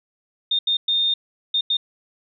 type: tone bursts at uneven times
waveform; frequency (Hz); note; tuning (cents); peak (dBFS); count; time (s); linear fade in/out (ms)
sine; 3648; A#7; -38; -17; 5; 0.51-0.59 / 0.67-0.77 / 0.88-1.14 / 1.54-1.61 / 1.7-1.77; 5
effects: none